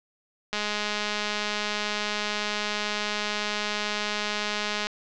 click train, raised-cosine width 0.2 ms, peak -11 dBFS, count 908, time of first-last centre 0.53-4.87 s, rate 209 Hz, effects low-pass 6000 Hz 12 dB/octave

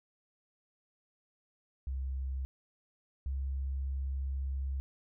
sine tone pair in turn, 66.2 / 67.44 Hz, C2 / C#2, +21 / -47 cents, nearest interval unison, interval 32 cents, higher second, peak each -33 / -32 dBFS, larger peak second, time 1.87-2.45 / 3.26-4.8 s, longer second, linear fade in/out 0 ms, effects none

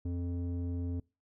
square tone with low-pass filter, 87.3 Hz, F2, in tune, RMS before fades -35 dBFS, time 0.05-1 s, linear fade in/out 5 ms, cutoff 320 Hz, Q 1.7, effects noise-tail reverb RT60 0.3 s tail -25 dB re dry

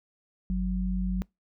sine tone pair together, 48.93 / 185 Hz, G1 / F#3, -2 / 0 cents, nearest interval octave + major seventh, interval 2302 cents, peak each -28 dBFS, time 0.5-1.22 s, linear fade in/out 0 ms, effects noise-tail reverb RT60 0.2 s tail -26 dB re dry

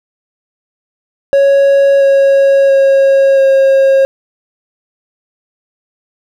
triangle tone with pitch steps, 554.4 / 549.6 / 544.9 / 540.2 Hz, C#5 / C#5 / C#5 / C#5, 0 / -15 / -30 / -45 cents, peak -3 dBFS, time 1.33-4.05 s, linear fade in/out 0 ms, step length 680 ms, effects none

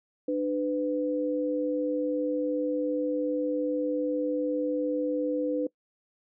sine tone pair together, 298.8 / 501.4 Hz, D4 / B4, +30 / +26 cents, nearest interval major sixth, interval 896 cents, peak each -28 / -28 dBFS, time 0.28-5.67 s, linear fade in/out 5 ms, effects noise-tail reverb RT60 0.1 s tail -22 dB re dry

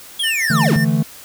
square linear sweep, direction down, 3402 to 46.25 Hz, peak -18 dBFS, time 0.19-0.77 s, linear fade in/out 10 ms
square tone with tremolo, 1800 Hz, A6, 39 cents sharp, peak -19 dBFS, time 0.23-0.85 s, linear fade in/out 10 ms, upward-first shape triangle, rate 5.6 Hz, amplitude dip 80%
triangle chord, D suspended second, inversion none, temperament equal, 146.83 / 164.81 / 220 Hz, D3 / E3 / A3, 0 / 0 / 0 cents, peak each -16 dBFS, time 0.5-1.03 s, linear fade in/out 5 ms
effects white hiss -39 dBFS RMS until 1.24 s

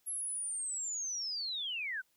sine linear sweep, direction down, 11300 to 1445 Hz, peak -35 dBFS, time 0.06-2.02 s, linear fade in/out 20 ms, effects white hiss -74 dBFS RMS until 2.16 s

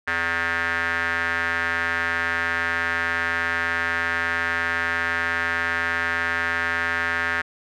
square tone with band-pass filter, 84.2 Hz, E2, 37 cents sharp, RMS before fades -24 dBFS, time 0.07-7.42 s, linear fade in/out 10 ms, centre 1700 Hz, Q 5, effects none

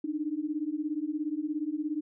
sine beating tone pair, 293.7 / 310.7 Hz, D4 / D#4, 0 / -2 cents, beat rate 17 Hz, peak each -33 / -32 dBFS, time 0.04-2.01 s, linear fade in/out 5 ms, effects none

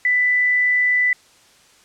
sine tone, 1988 Hz, B6, 11 cents sharp, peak -14 dBFS, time 0.05-1.13 s, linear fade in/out 2 ms, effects white hiss -52 dBFS RMS until 1.84 s + low-pass 8000 Hz 12 dB/octave

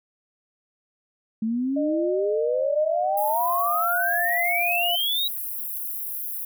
sine exponential sweep, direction up, 216.4 to 3898 Hz, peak -22 dBFS, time 1.42-5.28 s, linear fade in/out 5 ms
sine tone with pitch glide, 610 to 696.7 Hz, D#5 to F5, -34 to -4 cents, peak -25 dBFS, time 1.76-4.96 s, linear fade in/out 10 ms, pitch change +230 cents, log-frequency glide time 3.29-3.39 s
white high-pass noise, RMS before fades -31 dBFS, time 3.17-6.45 s, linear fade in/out 5 ms, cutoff 11000 Hz, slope 48 dB/octave
effects none

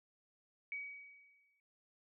sine tone with exponential decay, 2265 Hz, C#7, 37 cents sharp, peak -38 dBFS, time 0.72-1.6 s, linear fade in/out 1 ms, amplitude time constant 190 ms, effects none

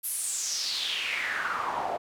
pink noise with band-pass filter sweep, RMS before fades -31 dBFS, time 0.03-1.98 s, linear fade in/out 20 ms, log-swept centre 12000 to 660 Hz, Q 4.8, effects none

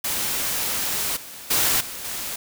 white noise with level steps, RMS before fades -25 / -39 / -20 / -34 / -30 dBFS, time 0.04-2.36 s, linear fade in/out 5 ms, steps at 1.16 / 1.5 / 1.8 / 2.04 s, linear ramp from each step 10 ms, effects none

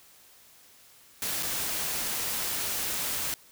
white noise with dropouts, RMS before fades -31 dBFS, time 1.22-3.34 s, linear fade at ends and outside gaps 1 ms, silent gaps 1.426-1.43 s, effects white hiss -56 dBFS RMS until 3.51 s

